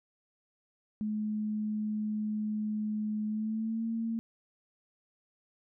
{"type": "tone with pitch glide", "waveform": "sine", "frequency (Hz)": [213.1, 227.1], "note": ["G#3", "A#3"], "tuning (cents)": [45, -45], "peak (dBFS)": -30, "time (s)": [1.01, 4.19], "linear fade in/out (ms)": 0, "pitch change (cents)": 110, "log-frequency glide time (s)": [3.27, 3.85], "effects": []}